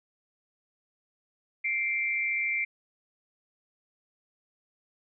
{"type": "tone pair together", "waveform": "sine", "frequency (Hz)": [2104, 2338], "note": ["C7", "D7"], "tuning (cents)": [9, -8], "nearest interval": "major second", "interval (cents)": 183, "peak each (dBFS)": [-29, -29], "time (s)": [1.64, 2.65], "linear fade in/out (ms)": 10, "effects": []}